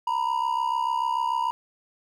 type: ring-modulated tone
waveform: triangle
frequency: 956 Hz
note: A#5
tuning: 43 cents sharp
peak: -18 dBFS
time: 0.07-1.51 s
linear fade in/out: 0 ms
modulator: 33.4 Hz
effects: none